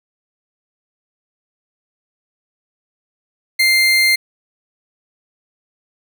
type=tone; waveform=30% pulse; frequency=2100 Hz; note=C7; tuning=6 cents sharp; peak=-8 dBFS; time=3.59-4.16 s; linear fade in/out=10 ms; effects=none